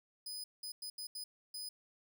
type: tone bursts at uneven times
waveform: sawtooth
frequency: 5000 Hz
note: D#8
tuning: 8 cents sharp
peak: -39 dBFS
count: 6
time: 0.26-0.44 / 0.63-0.72 / 0.82-0.9 / 0.98-1.07 / 1.15-1.24 / 1.54-1.69 s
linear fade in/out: 5 ms
effects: none